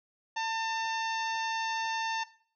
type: harmonic tone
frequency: 898 Hz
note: A5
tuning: 35 cents sharp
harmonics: 1 / 2 / 3 / 4 / 5 / 6 / 7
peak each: -31 / -37 / -41 / -43 / -45 / -47 / -48 dBFS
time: 0.36-2.24 s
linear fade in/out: 10 ms
effects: noise-tail reverb RT60 0.5 s tail -17 dB re dry